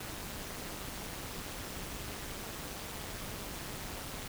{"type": "noise with amplitude modulation", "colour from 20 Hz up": "pink", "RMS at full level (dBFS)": -39, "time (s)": [0, 4.28], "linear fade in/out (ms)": 5, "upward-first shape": "sine", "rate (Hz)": 206, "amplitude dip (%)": 70, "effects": []}